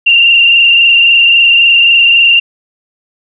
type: tone with frequency modulation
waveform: sine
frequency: 2772 Hz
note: F7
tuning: 14 cents flat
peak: -3 dBFS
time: 0.06-2.4 s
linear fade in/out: 10 ms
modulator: 23.7 Hz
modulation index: 2.5
effects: none